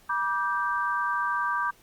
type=chord; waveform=sine; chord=G major; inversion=first; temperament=equal with one note detuned; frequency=965.8 / 1174.7 / 1568 Hz; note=B5 / D6 / G6; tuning=-39 / 0 / 0 cents; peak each=-30 / -28 / -29 dBFS; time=0.09-1.71 s; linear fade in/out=10 ms; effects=pink hiss -58 dBFS RMS until 1.82 s + Opus 48 kbps